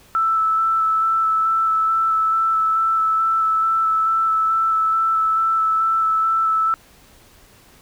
sine tone with vibrato, 1318.5 Hz, E6, in tune, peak -15 dBFS, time 0.15-6.74 s, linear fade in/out 0 ms, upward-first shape square, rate 2.3 Hz, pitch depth 9 cents each way, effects pink hiss -50 dBFS RMS until 7.81 s

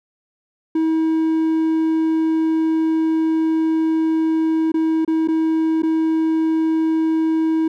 triangle tone with dropouts, 320.5 Hz, E4, 49 cents flat, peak -13 dBFS, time 0.75-7.68 s, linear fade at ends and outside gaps 5 ms, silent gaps 4.719-4.741 / 5.049-5.077 / 5.276-5.284 / 5.822-5.832 s, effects none

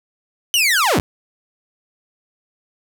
sawtooth linear sweep, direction down, 3033 to 34.65 Hz, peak -10 dBFS, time 0.54-1 s, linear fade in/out 0 ms, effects none

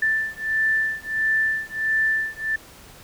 sine beating tone pair, 1766 / 1767.5 Hz, A6 / A6, +6 / +7 cents, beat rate 1.5 Hz, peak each -23 dBFS, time 0.02-2.56 s, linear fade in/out 5 ms, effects pink hiss -46 dBFS RMS until 3.03 s

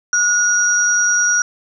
sine tone pair together, 1439 / 5751 Hz, F#6 / F8, -49 / +50 cents, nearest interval 2 octaves, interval 2399 cents, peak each -15 dBFS, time 0.13-1.42 s, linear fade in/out 2 ms, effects none

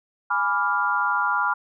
sine chord, G# diminished seventh, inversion none, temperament equal, 830.6 / 987.8 / 1174.7 / 1396.9 Hz, G#5 / B5 / D6 / F6, 0 / 0 / 0 / 0 cents, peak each -28 / -25 / -27 / -23 dBFS, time 0.3-1.54 s, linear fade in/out 10 ms, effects none

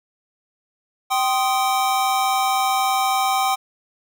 square chord, C minor, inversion second, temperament equal with one note detuned, 775.4 / 1046.5 / 1244.5 Hz, G5 / C6 / Eb6, -19 / 0 / 0 cents, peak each -20 / -26 / -25 dBFS, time 1.1-3.56 s, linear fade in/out 20 ms, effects none

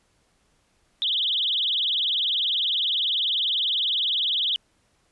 sine tone with vibrato, 3397 Hz, G#7, 38 cents sharp, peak -21 dBFS, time 1.02-4.56 s, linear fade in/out 0 ms, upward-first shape triangle, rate 20 Hz, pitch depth 260 cents each way, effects pink hiss -66 dBFS RMS until 5.11 s + resampled to 24000 Hz

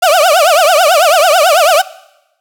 35% pulse tone with vibrato, 659.3 Hz, E5, in tune, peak -4 dBFS, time 0.02-1.82 s, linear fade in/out 10 ms, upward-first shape triangle, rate 9.1 Hz, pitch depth 280 cents each way, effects noise-tail reverb RT60 0.9 s tail -19 dB re dry

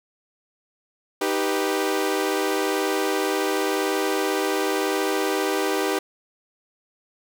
sawtooth chord, Eb augmented, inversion none, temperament equal, 311.1 / 392 / 493.9 Hz, Eb4 / G4 / B4, 0 / 0 / 0 cents, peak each -23 / -20 / -24 dBFS, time 1.21-5.99 s, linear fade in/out 5 ms, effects none

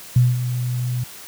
sine tone with ADSR envelope, 123.6 Hz, B2, 2 cents sharp, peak -9 dBFS, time 0.16-1.04 s, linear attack 4 ms, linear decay 200 ms, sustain -11 dB, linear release 7 ms, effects white hiss -39 dBFS RMS until 1.27 s

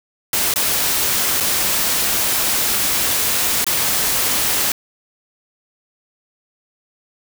white noise with dropouts, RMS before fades -18 dBFS, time 0.33-4.72 s, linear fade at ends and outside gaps 2 ms, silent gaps 0.539-0.559 / 1.402-1.406 / 3.644-3.666 s, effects none

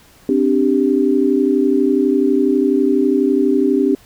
sine chord, C suspended second, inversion none, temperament equal, 261.6 / 293.7 / 392 Hz, C4 / D4 / G4, 0 / 0 / 0 cents, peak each -16 dBFS, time 0.29-3.95 s, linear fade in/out 2 ms, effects pink hiss -48 dBFS RMS until 4.05 s

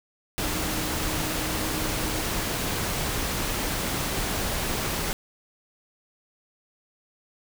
sine tone in noise, 311.1 Hz, D#4, in tune, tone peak -35 dBFS, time 0.42-2.19 s, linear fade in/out 0 ms, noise pink, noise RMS -28 dBFS, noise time 0.38-5.13 s, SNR -10 dB, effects none

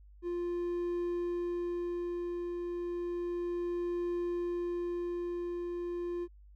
triangle tone with tremolo, 349.2 Hz, F4, in tune, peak -29 dBFS, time 0.22-6.28 s, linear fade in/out 50 ms, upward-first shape triangle, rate 0.32 Hz, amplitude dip 35%, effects added 50 Hz sine -53 dBFS peak until 6.55 s

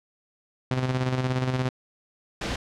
sawtooth tone with tremolo, 128.4 Hz, C3, 32 cents flat, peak -18 dBFS, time 0.71-1.69 s, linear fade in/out 2 ms, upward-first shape square, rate 17 Hz, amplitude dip 45%
pink noise, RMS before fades -29 dBFS, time 2.41-2.56 s, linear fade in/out 5 ms
effects low-pass 5000 Hz 12 dB/octave

